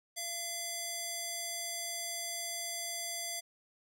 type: tone with band-pass filter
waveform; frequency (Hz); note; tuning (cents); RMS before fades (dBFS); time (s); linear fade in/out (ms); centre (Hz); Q
square; 681; F5; -44; -39; 0.16-3.41; 20; 8100; 1.2
effects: none